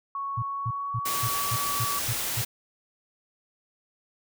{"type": "tone with pitch glide", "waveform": "sine", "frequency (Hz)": [1108.7, 1141.2], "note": ["C#6", "C#6"], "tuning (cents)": [0, 50], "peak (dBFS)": -29, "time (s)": [0.15, 1.99], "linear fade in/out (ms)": 2, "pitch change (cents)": 50, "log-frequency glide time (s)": [0.45, 1.5]}
{"type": "tone bursts", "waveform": "sine", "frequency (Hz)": 116.6, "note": "A#2", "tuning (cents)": 1, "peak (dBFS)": -26, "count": 8, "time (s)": [0.37, 2.42], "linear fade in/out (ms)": 10, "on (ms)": 55, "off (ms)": 230}
{"type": "noise", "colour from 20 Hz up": "white", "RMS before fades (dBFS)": -30, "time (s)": [1.05, 2.45], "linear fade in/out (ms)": 10}
{"effects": []}